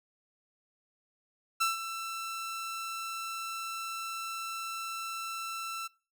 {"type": "tone with ADSR envelope", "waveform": "sawtooth", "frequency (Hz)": 1336, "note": "E6", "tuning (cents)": 23, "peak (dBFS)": -21, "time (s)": [1.6, 5.88], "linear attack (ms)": 15, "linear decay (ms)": 150, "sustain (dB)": -11, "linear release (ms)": 17, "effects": ["noise-tail reverb RT60 0.4 s tail -26 dB re dry"]}